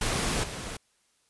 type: noise with level steps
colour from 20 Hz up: pink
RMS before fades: -28 / -37 dBFS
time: 0.01-0.77 s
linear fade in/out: 5 ms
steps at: 0.43 s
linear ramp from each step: 10 ms
effects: white hiss -69 dBFS RMS until 1.29 s + resampled to 24000 Hz